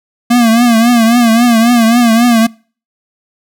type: tone with vibrato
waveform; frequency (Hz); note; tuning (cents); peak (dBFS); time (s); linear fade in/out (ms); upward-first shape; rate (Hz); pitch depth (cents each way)
square; 233.4; A#3; +2; -6; 0.3-2.47; 10; triangle; 3.7; 100
effects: noise-tail reverb RT60 0.4 s tail -25 dB re dry